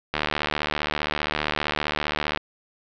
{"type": "click train", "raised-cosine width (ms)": 0.3, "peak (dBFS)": -7, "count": 169, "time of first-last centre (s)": [0.14, 2.374], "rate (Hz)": 75.2, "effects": ["low-pass 5000 Hz 12 dB/octave"]}